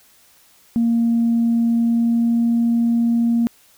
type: tone with pitch glide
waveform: sine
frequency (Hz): 232.3 to 233.6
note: A#3 to A#3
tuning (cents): -6 to +4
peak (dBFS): -13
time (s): 0.76-3.47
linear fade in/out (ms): 0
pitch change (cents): +10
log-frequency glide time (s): 1.69-2.49
effects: tanh soft clip ceiling -10 dBFS + white hiss -53 dBFS RMS until 3.77 s